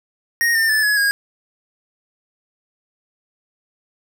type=tone with pitch steps; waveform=square; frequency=1864.7 / 1804.3 / 1745.9 / 1689.3 / 1634.6 Hz; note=A#6 / A6 / A6 / G#6 / G#6; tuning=0 / +43 / -14 / +29 / -28 cents; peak=-15 dBFS; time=0.41-1.11 s; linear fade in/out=0 ms; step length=140 ms; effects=none